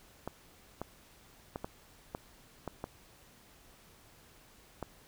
clicks, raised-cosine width 1 ms, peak -23 dBFS, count 8, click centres 0.276 / 0.816 / 1.559 / 1.645 / 2.149 / 2.677 / 2.841 / 4.827 s, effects pink hiss -60 dBFS RMS until 5.07 s

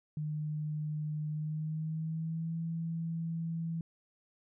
sine tone with pitch glide, 152.1 to 164.91 Hz, D#3 to E3, -39 to +1 cents, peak -33 dBFS, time 0.17-3.81 s, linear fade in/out 2 ms, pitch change +140 cents, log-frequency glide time 1.29-2.57 s, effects none

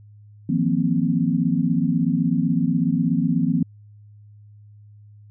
sine tone cluster, 161.1 / 177.4 / 234.5 / 262.3 Hz, E3 / F3 / A#3 / C4, -39 / +27 / +11 / +4 cents, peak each -23 dBFS, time 0.49-3.63 s, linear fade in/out 5 ms, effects added 104 Hz sine -44 dBFS peak until 5.3 s

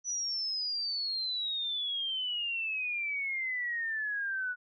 sine exponential sweep, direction down, 5960 to 1462 Hz, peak -31 dBFS, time 0.04-4.56 s, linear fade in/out 50 ms, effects none

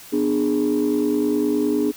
sine chord, G# diminished, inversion first, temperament just, 249.2 / 299 / 415.3 Hz, B3 / D4 / G#4, +16 / +31 / 0 cents, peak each -22 / -19 / -21 dBFS, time 0.12-1.92 s, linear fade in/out 20 ms, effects tanh soft clip ceiling -12 dBFS + white hiss -42 dBFS RMS until 1.96 s

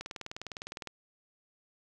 click train, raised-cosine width 0.2 ms, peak -22 dBFS, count 18, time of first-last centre 0.01-0.873 s, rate 19.7 Hz, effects none

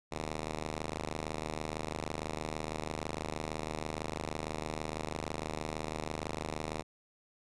5% pulse ring-modulated tone, 77.78 Hz, D#2, in tune, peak -22 dBFS, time 0.11-6.83 s, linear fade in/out 20 ms, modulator 90.9 Hz, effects resampled to 22050 Hz

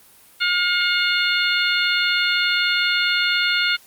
harmonic tone with a mistuned harmonic, 712 Hz, F5, 33 cents sharp, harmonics 2 / 3 / 4 / 5 / 6, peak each -21 / -23 / -24 / -25 / -26 dBFS, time 0.4-3.77 s, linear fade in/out 20 ms, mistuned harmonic 3, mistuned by +20 cents, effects white hiss -50 dBFS RMS until 3.86 s + Opus 32 kbps

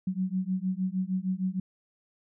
sine beating tone pair, 183.5 / 190 Hz, F#3 / F#3, -14 / +46 cents, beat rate 6.5 Hz, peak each -30 dBFS, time 0.07-1.6 s, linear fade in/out 5 ms, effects none

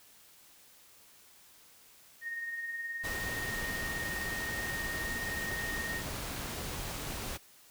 sine tone with tremolo, 1853 Hz, A#6, 11 cents flat, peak -34 dBFS, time 2.21-6.03 s, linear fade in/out 50 ms, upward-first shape sine, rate 19 Hz, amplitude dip 40%
pink noise, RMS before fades -39 dBFS, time 3.03-7.38 s, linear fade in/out 20 ms
effects white hiss -59 dBFS RMS until 7.7 s

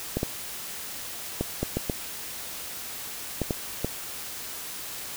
clicks, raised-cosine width 2 ms, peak -12 dBFS, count 9, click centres 0.17 / 0.231 / 1.41 / 1.63 / 1.77 / 1.898 / 3.417 / 3.508 / 3.846 s, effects white hiss -37 dBFS RMS until 5.16 s

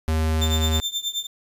square tone, 79.2 Hz, D#2, 31 cents sharp, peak -20 dBFS, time 0.08-0.8 s, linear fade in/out 0 ms
35% pulse tone with tremolo, 3575 Hz, A7, 27 cents sharp, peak -19 dBFS, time 0.41-1.27 s, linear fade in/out 10 ms, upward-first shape triangle, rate 9.4 Hz, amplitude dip 95%
effects resampled to 32000 Hz + 9-bit

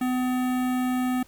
square tone with notch filter, 252.7 Hz, B3, 40 cents sharp, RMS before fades -25 dBFS, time 0.01-1.23 s, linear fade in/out 5 ms, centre 5000 Hz, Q 0.72, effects added 50 Hz sine -55 dBFS peak until 1.27 s + pink hiss -56 dBFS RMS until 1.27 s

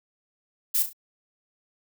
violet noise with echo, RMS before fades -23 dBFS, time 0.74-0.83 s, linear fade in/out 10 ms, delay 34 ms, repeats 3, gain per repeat -8 dB, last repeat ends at 0.932 s, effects none

